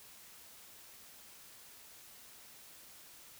silence, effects white hiss -56 dBFS RMS until 3.39 s

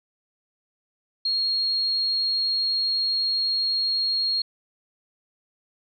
sine tone, 4272 Hz, C8, 35 cents sharp, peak -21 dBFS, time 1.25-4.42 s, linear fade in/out 5 ms, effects none

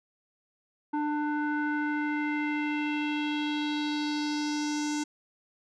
square tone with low-pass filter sweep, 297.8 Hz, D4, 24 cents sharp, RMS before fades -30 dBFS, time 0.93-5.04 s, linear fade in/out 10 ms, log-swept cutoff 1100 to 6800 Hz, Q 3.3, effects none

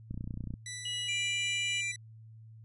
click train, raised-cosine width 5 ms, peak -26 dBFS, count 14, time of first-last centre 0.11-0.539 s, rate 30.3 Hz
10% pulse tone with tremolo, 1975.5 Hz, B6, in tune, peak -29 dBFS, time 0.66-1.96 s, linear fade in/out 2 ms, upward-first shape sine, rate 3.9 Hz, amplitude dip 25%
sine tone with pitch glide, 2913 to 2933 Hz, F#7 to F#7, -28 to -16 cents, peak -34 dBFS, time 0.85-1.81 s, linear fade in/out 5 ms, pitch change +12 cents, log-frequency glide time 1.09-1.36 s
square tone, 2363 Hz, D7, 10 cents sharp, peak -33 dBFS, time 1.08-1.92 s, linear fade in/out 10 ms
effects added 111 Hz sine -49 dBFS peak until 2.64 s + resampled to 24000 Hz

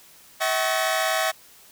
sawtooth tone cluster, 644 / 759 / 1106 / 1737 / 1879 Hz, E5 / F#5 / C#6 / A6 / A#6, -41 / +44 / -4 / -23 / +13 cents, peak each -21 / -23 / -26 / -28 / -28 dBFS, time 0.4-1.32 s, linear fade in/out 20 ms, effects white hiss -51 dBFS RMS until 1.71 s

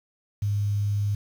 sine tone with quantisation, 102.4 Hz, G#2, 24 cents flat, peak -22 dBFS, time 0.42-1.15 s, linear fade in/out 5 ms, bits 8, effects none

